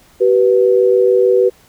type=tone pair together; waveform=sine; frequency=382.9 / 489.4 Hz; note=G4 / B4; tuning=-41 / -16 cents; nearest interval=major third; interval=425 cents; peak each=-11 dBFS; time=0.2-1.5 s; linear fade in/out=20 ms; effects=pink hiss -49 dBFS RMS until 1.68 s